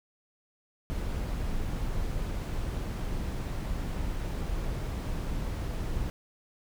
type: noise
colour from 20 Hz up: brown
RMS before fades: -32 dBFS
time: 0.9-6.1 s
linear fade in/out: 0 ms
effects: none